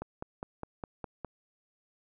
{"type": "click train", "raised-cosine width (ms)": 1, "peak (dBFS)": -23, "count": 7, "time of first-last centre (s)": [0.02, 1.247], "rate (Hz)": 4.89, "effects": []}